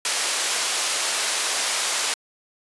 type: band-pass noise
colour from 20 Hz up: white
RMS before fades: -24 dBFS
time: 0.05-2.14 s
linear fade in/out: 2 ms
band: 520 to 8900 Hz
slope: 12 dB/octave
effects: resampled to 24000 Hz